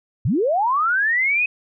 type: linear sweep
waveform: sine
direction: up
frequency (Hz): 87.31 to 2554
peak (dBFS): -16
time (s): 0.25-1.46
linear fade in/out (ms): 5
effects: none